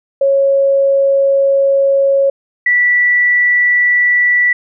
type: tone pair in turn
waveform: sine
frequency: 550 / 1960 Hz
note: C#5 / B6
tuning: -14 / -14 cents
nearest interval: octave + minor seventh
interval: 2200 cents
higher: second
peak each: -8 dBFS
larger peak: neither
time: 0.21-2.3 / 2.66-4.53 s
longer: first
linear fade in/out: 5 ms
effects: none